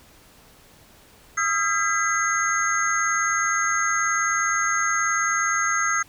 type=tone cluster; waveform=sine; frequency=1257 / 1356 / 1618 / 2007 / 6450 Hz; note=D#6 / E6 / G#6 / B6 / G8; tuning=+17 / +49 / -46 / +27 / +48 cents; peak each=-26 dBFS; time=1.37-6.03 s; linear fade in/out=10 ms; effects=tanh soft clip ceiling -8 dBFS + pink hiss -52 dBFS RMS until 6.08 s